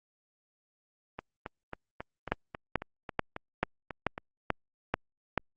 two click trains, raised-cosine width 0.5 ms, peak -22 / -11 dBFS, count 12 / 8, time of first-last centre 1.19-4.179 / 2.32-5.377 s, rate 3.68 / 2.29 Hz, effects Opus 24 kbps

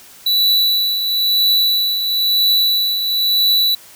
square tone with tremolo, 3951 Hz, B7, in tune, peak -11 dBFS, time 0.26-3.75 s, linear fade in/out 5 ms, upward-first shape triangle, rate 1 Hz, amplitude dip 55%, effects white hiss -42 dBFS RMS until 3.95 s

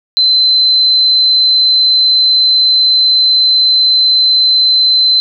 sine tone, 4064 Hz, B7, 49 cents sharp, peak -6 dBFS, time 0.17-5.2 s, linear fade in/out 0 ms, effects none

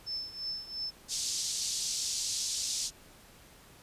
sine tone with tremolo, 5274 Hz, E8, in tune, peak -32 dBFS, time 0.06-0.91 s, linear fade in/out 20 ms, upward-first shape triangle, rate 2.9 Hz, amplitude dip 85%
pink band-pass noise, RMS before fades -34 dBFS, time 1.08-2.91 s, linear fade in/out 50 ms, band 4500 to 7600 Hz, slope 24 dB/octave
effects pink hiss -56 dBFS RMS until 3.82 s + resampled to 32000 Hz

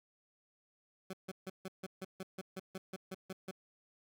20% pulse tone bursts, 188.7 Hz, F#3, 34 cents sharp, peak -36 dBFS, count 14, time 1.1-3.512 s, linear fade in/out 5 ms, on 33 ms, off 150 ms, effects none

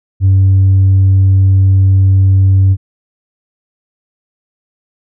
triangle tone with tanh clipping, 96 Hz, G2, 36 cents flat, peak -5 dBFS, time 0.2-2.77 s, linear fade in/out 50 ms, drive 6 dB, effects none

